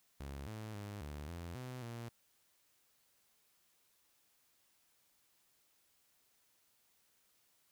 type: tone with pitch steps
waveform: sawtooth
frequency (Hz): 69.5 / 108.6 / 102.5 / 73.5 / 85.4 / 126.7 / 117.4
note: C#2 / A2 / G#2 / D2 / F2 / B2 / A#2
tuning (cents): +5 / -22 / -22 / +2 / -38 / +45 / +13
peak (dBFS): -40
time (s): 0.2-2.09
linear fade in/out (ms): 5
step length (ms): 270
effects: white hiss -74 dBFS RMS until 7.71 s